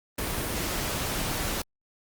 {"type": "noise", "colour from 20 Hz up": "pink", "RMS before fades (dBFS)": -30, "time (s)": [0.18, 1.62], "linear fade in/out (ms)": 5, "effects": ["Opus 32 kbps"]}